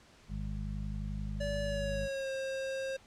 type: harmonic tone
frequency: 51.3 Hz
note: G#1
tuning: 21 cents flat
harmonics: 1 / 2 / 3 / 4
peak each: -37 / -43 / -42 / -43 dBFS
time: 0.28-2.09 s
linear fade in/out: 50 ms
type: tone with pitch glide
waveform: square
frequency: 576 to 534.3 Hz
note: D5 to C5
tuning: -34 to +36 cents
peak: -35 dBFS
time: 1.4-2.97 s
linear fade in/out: 10 ms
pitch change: -130 cents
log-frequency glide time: 1.62-2.3 s
effects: pink hiss -60 dBFS RMS until 3.06 s + low-pass 7000 Hz 12 dB/octave